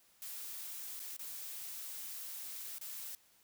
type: noise with dropouts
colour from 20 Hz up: blue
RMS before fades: -45 dBFS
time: 0.22-3.15 s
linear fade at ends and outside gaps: 1 ms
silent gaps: 0.995-1 / 1.166-1.193 / 2.784-2.812 s
effects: white hiss -68 dBFS RMS until 3.43 s